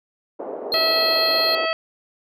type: band-pass noise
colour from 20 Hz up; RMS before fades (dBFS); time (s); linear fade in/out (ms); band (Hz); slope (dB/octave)
white; -31; 0.39-1.66; 10; 340 to 670; 24
type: tone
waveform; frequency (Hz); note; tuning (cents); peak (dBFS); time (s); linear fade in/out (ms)
triangle; 4216; C8; +12; -18; 0.72-1.55; 2
type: harmonic tone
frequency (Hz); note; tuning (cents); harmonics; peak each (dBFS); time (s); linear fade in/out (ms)
649; E5; -27; 1 / 2 / 3 / 4 / 5 / 7; -23 / -26 / -28 / -29 / -30 / -31; 0.74-1.73; 0
effects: none